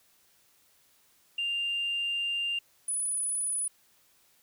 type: tone pair in turn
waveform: sine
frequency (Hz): 2794 / 9917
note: F7 / D#9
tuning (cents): 0 / -7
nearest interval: octave + minor seventh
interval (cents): 2193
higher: second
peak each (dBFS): -27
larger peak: neither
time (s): 1.38-2.59 / 2.88-3.68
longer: first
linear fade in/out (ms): 5
effects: tanh soft clip ceiling -24 dBFS + white hiss -65 dBFS RMS until 4.42 s